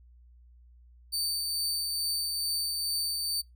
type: tone with tremolo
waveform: sawtooth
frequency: 4578 Hz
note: D8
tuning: 45 cents flat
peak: -25 dBFS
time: 1.12-3.42 s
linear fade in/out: 20 ms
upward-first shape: triangle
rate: 2.3 Hz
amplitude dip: 30%
effects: noise-tail reverb RT60 0.2 s tail -24 dB re dry + added 60 Hz sine -53 dBFS peak until 3.55 s

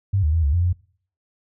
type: tone with pitch steps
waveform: sine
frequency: 98.1 / 76.2 / 82.2 / 70.9 / 87.1 / 88.8 Hz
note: G2 / D#2 / E2 / C#2 / F2 / F2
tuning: +2 / -36 / -4 / +40 / -4 / +29 cents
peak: -16 dBFS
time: 0.13-0.73 s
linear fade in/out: 10 ms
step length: 100 ms
effects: noise-tail reverb RT60 0.5 s tail -21 dB re dry

